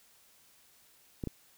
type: clicks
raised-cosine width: 3 ms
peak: -22 dBFS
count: 2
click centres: 1.238 / 1.273 s
effects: white hiss -63 dBFS RMS until 1.57 s